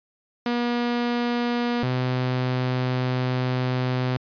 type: tone pair in turn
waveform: sawtooth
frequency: 240 / 127.14 Hz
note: B3 / C3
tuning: -49 / -49 cents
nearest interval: major seventh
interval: 1100 cents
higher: first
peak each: -18 dBFS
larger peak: neither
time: 0.46-1.83 / 1.83-4.17 s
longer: second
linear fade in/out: 2 ms
effects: resampled to 11025 Hz